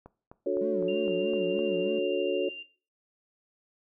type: click train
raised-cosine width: 1 ms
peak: -32 dBFS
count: 7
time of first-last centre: 0.06-1.591 s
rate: 3.92 Hz
type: chord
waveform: sine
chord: D major seventh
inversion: none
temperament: equal with one note detuned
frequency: 293.7 / 366 / 440 / 554.4 Hz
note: D4 / F#4 / A4 / C#5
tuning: 0 / -19 / 0 / 0 cents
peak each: -34 / -29 / -31 / -30 dBFS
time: 0.46-2.49 s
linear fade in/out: 5 ms
type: tone with vibrato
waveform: triangle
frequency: 199.1 Hz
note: G3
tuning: 27 cents sharp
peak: -33 dBFS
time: 0.61-1.99 s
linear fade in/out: 5 ms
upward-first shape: sine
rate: 3.2 Hz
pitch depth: 220 cents each way
type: tone with tremolo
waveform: sine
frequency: 2786 Hz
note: F7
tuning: 5 cents flat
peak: -36 dBFS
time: 0.88-2.63 s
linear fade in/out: 5 ms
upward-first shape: triangle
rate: 13 Hz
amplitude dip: 30%
effects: noise-tail reverb RT60 0.4 s tail -18 dB re dry